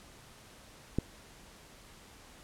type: click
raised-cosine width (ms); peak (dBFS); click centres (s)
3; -15; 0.986
effects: pink hiss -55 dBFS RMS until 2.43 s + low-pass 11000 Hz 12 dB/octave